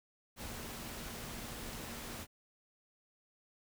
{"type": "tone in noise", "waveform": "sine", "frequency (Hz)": 233.5, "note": "A#3", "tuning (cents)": 3, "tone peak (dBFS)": -53, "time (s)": [0.36, 2.27], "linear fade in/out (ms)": 50, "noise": "pink", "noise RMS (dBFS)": -45, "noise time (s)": [0.36, 2.27], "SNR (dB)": -11, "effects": []}